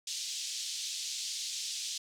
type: band-pass noise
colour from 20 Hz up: white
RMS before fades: -38 dBFS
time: 0.07-1.98 s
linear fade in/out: 5 ms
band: 3200 to 6900 Hz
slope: 24 dB/octave
effects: none